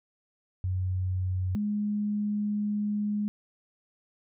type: tone pair in turn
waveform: sine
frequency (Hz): 92.5 / 208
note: F#2 / G#3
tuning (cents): 0 / +3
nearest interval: octave + major second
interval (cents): 1403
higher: second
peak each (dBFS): -26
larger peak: neither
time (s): 0.64-1.55 / 1.55-3.28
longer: second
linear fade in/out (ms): 0
effects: none